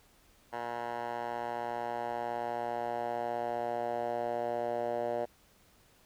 10% pulse tone with band-pass filter sweep, 119 Hz, A#2, 36 cents sharp, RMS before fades -35 dBFS, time 0.52-5.26 s, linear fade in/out 20 ms, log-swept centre 1000 to 610 Hz, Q 2.7, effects pink hiss -64 dBFS RMS until 6.05 s

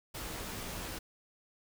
pink noise with comb filter, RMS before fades -41 dBFS, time 0.14-0.99 s, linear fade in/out 10 ms, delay 14 ms, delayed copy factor -0.5, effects none

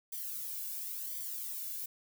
violet noise with flanger, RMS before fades -40 dBFS, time 0.12-1.86 s, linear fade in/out 5 ms, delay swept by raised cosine 0.74 to 1.6 ms, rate 0.95 Hz, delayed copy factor -0.95, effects none

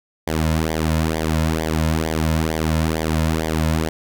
sawtooth tone with flanger, 79.5 Hz, D#2, 38 cents sharp, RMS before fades -20 dBFS, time 0.27-3.89 s, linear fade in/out 5 ms, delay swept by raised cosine 0.73 to 2.63 ms, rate 2.2 Hz, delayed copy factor -0.85, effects none

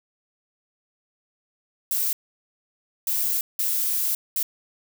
violet noise bursts at uneven times, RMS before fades -24 dBFS, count 4, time 1.91-2.13 / 3.07-3.41 / 3.59-4.15 / 4.36-4.43 s, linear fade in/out 2 ms, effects none

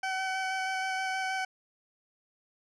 20% pulse tone with vibrato, 759 Hz, F#5, 44 cents sharp, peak -25 dBFS, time 0.03-1.45 s, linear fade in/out 5 ms, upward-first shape square, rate 6.3 Hz, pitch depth 10 cents each way, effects low-pass 6000 Hz 12 dB/octave

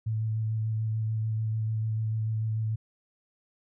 sine tone with vibrato, 110 Hz, A2, in tune, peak -26 dBFS, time 0.06-2.76 s, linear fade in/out 10 ms, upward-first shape square, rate 6.8 Hz, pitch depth 12 cents each way, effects none

